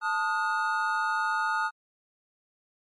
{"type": "chord", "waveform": "triangle", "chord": "D# diminished", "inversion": "second", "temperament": "equal with one note detuned", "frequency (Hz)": [880, 1244.5, 1442], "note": ["A5", "D#6", "F#6"], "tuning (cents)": [0, 0, -45], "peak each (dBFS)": [-28, -28, -27], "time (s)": [0.01, 1.71], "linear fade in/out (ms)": 50, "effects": ["MP3 48 kbps"]}